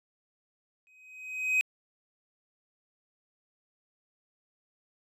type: tone with exponential growth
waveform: triangle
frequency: 2520 Hz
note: D#7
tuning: 21 cents sharp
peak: -19 dBFS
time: 0.87-1.61 s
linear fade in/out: 0 ms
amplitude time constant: 160 ms
effects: resampled to 32000 Hz